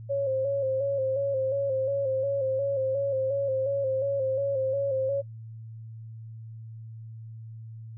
sine tone with vibrato, 542 Hz, C#5, 39 cents flat, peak -24 dBFS, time 0.09-5.22 s, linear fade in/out 20 ms, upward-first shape square, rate 2.8 Hz, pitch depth 45 cents each way, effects noise-tail reverb RT60 0.1 s tail -23 dB re dry + added 112 Hz sine -39 dBFS peak until 7.97 s

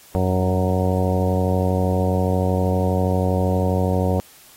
harmonic tone with a mistuned harmonic, 92.5 Hz, F#2, in tune, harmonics 1 / 2 / 3 / 4 / 5 / 6 / 7 / 8 / 10, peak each -20 / -23 / -28 / -30 / -26 / -26 / -32 / -29 / -33 dBFS, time 0.15-4.2 s, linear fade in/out 0 ms, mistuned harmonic 1, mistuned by -25 cents, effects white hiss -48 dBFS RMS until 4.56 s + AAC 48 kbps

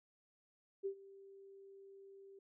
sine tone with ADSR envelope, 392 Hz, G4, in tune, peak -35 dBFS, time 0.83-2.39 s, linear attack 28 ms, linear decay 85 ms, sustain -20 dB, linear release 4 ms, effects none

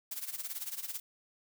blue noise with tremolo, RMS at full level -37 dBFS, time 0.11-1 s, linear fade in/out 5 ms, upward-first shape sine, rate 18 Hz, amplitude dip 80%, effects none

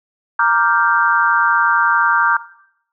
sine chord, G minor seventh, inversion first, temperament equal, 932.3 / 1174.7 / 1396.9 / 1568 Hz, Bb5 / D6 / F6 / G6, 0 / 0 / 0 / 0 cents, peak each -17 dBFS, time 0.39-2.37 s, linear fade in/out 5 ms, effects noise-tail reverb RT60 0.7 s tail -17 dB re dry

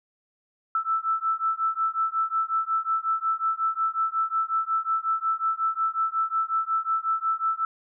sine beating tone pair, 1318.5 / 1324 Hz, E6 / E6, 0 / +7 cents, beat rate 5.5 Hz, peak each -26 dBFS, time 0.75-7.65 s, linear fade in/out 2 ms, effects none

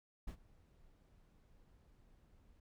brown noise with ADSR envelope, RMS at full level -44 dBFS, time 0.27-2.6 s, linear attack 11 ms, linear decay 80 ms, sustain -22 dB, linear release 4 ms, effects none

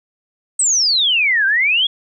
sine exponential two-way sweep, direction down then up, 8372 to 1540 to 3401 Hz, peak -12 dBFS, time 0.59-1.87 s, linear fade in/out 5 ms, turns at 1.46 s, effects none

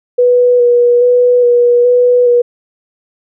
sine tone with vibrato, 487.3 Hz, B4, 23 cents flat, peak -5 dBFS, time 0.18-2.42 s, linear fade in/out 10 ms, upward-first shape square, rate 1.2 Hz, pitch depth 16 cents each way, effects none

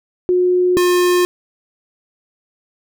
sine / square tone pair in turn, 361.4 / 357 Hz, F#4 / F4, -41 / +38 cents, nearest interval unison, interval 21 cents, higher first, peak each -11 / -12 dBFS, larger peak first, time 0.29-0.77 / 0.77-1.25 s, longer neither, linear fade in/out 0 ms, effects none

